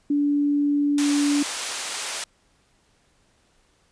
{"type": "tone", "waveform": "sine", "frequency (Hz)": 288.9, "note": "D4", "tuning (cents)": -28, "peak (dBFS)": -18, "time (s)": [0.1, 1.43], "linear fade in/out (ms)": 5}
{"type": "band-pass noise", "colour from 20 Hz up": "white", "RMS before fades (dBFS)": -30, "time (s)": [0.98, 2.24], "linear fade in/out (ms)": 2, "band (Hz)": [500, 9200], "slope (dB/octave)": 12}
{"effects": ["pink hiss -63 dBFS RMS until 3.91 s", "resampled to 22050 Hz"]}